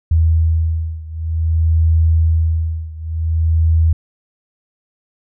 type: beating tone pair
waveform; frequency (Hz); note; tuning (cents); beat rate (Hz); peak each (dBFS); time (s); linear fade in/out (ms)
sine; 80.8 / 81.33; E2 / E2; -34 / -23; 0.53; -14 / -16; 0.11-3.93; 5
effects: none